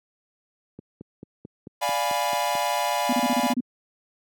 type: click train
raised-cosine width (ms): 3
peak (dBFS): -24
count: 9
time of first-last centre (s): 0.79-2.552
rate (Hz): 4.54
type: chord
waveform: 45% pulse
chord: D diminished seventh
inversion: none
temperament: equal with one note detuned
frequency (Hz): 587.3 / 701.7 / 830.6 / 987.8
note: D5 / F5 / Ab5 / Cb6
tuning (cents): 0 / +8 / 0 / 0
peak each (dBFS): -30 / -28 / -28 / -28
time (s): 1.81-3.54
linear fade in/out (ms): 20
type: tone bursts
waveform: sine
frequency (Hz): 246.9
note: B3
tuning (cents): 0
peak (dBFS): -20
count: 8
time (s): 3.09-3.605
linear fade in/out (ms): 5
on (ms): 39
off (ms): 29
effects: high-pass 150 Hz 12 dB/octave